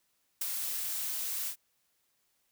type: noise with ADSR envelope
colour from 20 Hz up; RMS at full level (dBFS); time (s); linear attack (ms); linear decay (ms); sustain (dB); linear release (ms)
blue; -31; 0.41-1.56; 5; 26; -4; 79
effects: white hiss -75 dBFS RMS until 2.51 s